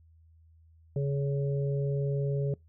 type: harmonic tone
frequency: 139.8 Hz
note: C#3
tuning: 15 cents sharp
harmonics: 1 / 3 / 4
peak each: -27 / -34 / -39 dBFS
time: 0.96-2.54 s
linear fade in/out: 2 ms
effects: noise-tail reverb RT60 0.2 s tail -25 dB re dry + added 81 Hz sine -56 dBFS peak until 2.68 s